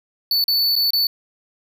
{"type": "tone with dropouts", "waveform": "square", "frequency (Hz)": 4478, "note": "C#8", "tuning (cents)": 17, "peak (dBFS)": -16, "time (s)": [0.31, 1.07], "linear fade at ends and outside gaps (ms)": 2, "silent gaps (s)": [[0.441, 0.481], [0.755, 0.762], [0.906, 0.933]], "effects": []}